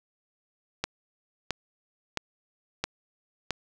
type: click train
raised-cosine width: 0.2 ms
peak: -10 dBFS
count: 5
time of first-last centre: 0.84-3.507 s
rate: 1.5 Hz
effects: none